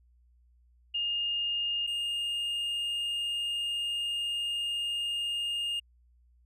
sine / triangle tone pair in turn, 2831 / 2831 Hz, F7 / F7, +23 / +23 cents, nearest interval unison, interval 0 cents, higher neither, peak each -28 dBFS, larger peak neither, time 0.94-1.87 / 1.87-5.8 s, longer second, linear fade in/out 10 ms, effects added 60 Hz sine -60 dBFS peak until 6.45 s + resampled to 32000 Hz

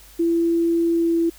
sine tone with pitch glide, 336 to 334.1 Hz, E4 to E4, +33 to +23 cents, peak -16 dBFS, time 0.19-1.3 s, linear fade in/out 10 ms, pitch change -10 cents, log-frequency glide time 0.89-1.16 s, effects added 50 Hz sine -48 dBFS peak until 1.38 s + white hiss -48 dBFS RMS until 1.38 s

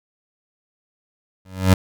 25% pulse tone with exponential growth, 93.9 Hz, F#2, 26 cents sharp, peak -4 dBFS, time 1.45-1.74 s, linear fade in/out 5 ms, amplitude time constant 61 ms, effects none

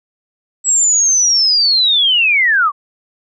sine linear sweep, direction down, 7790 to 1100 Hz, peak -9 dBFS, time 0.64-2.72 s, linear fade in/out 50 ms, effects none

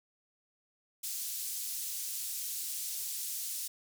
white band-pass noise, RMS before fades -38 dBFS, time 1.03-3.68 s, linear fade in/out 10 ms, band 5200 to 16000 Hz, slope 12 dB/octave, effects none

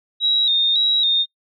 sine tone with vibrato, 3760 Hz, A#7, 14 cents sharp, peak -14 dBFS, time 0.2-1.26 s, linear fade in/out 50 ms, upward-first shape square, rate 1.8 Hz, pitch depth 46 cents each way, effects noise-tail reverb RT60 0.1 s tail -19 dB re dry

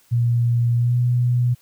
sine tone with pitch glide, 118.9 to 122.53 Hz, A#2 to B2, +35 to -13 cents, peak -15 dBFS, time 0.11-1.55 s, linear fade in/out 20 ms, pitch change +52 cents, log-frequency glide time 0.76-0.96 s, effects white hiss -57 dBFS RMS until 1.61 s

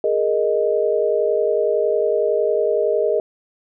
sine chord, Ab suspended second, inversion none, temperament equal, 415.3 / 466.2 / 622.3 Hz, Ab4 / Bb4 / Eb5, 0 / 0 / 0 cents, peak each -20 dBFS, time 0.04-3.2 s, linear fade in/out 2 ms, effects none

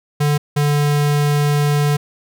square tone pair in turn, 146.83 / 146.23 Hz, D3 / D3, 0 / -7 cents, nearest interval unison, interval 7 cents, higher first, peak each -14 dBFS, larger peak neither, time 0.2-0.38 / 0.56-1.97 s, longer second, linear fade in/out 10 ms, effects none

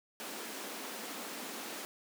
pink high-pass noise, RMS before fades -43 dBFS, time 0.2-1.85 s, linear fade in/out 0 ms, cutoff 210 Hz, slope 48 dB/octave, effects none

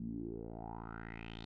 10% pulse tone with low-pass filter sweep, 56.2 Hz, A1, 37 cents sharp, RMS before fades -45 dBFS, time 0-1.45 s, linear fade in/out 5 ms, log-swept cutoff 200 to 4000 Hz, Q 5.5, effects none

